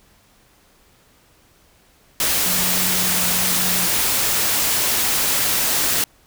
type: tone in noise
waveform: sine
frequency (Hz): 181.5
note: F#3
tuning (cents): -33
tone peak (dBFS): -29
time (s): 2.46-3.87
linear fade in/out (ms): 2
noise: white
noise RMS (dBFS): -19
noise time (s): 2.2-6.04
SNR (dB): -13
effects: pink hiss -55 dBFS RMS until 6.26 s